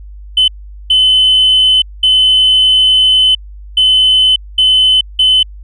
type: tone bursts at uneven times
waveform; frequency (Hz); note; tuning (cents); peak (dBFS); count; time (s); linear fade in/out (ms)
sine; 3036; F#7; +44; -4; 6; 0.37-0.48 / 0.9-1.82 / 2.03-3.35 / 3.77-4.36 / 4.58-5.01 / 5.19-5.43; 5
effects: tanh soft clip ceiling -2 dBFS + added 50 Hz sine -28 dBFS peak until 5.63 s